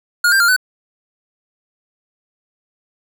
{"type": "tone with pitch steps", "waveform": "square", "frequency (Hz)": [1432, 1581, 1399, 1504], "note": ["F6", "G6", "F6", "F#6"], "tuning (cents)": [43, 14, 3, 28], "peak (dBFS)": -11, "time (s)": [0.24, 0.564], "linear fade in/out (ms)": 5, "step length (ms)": 81, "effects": []}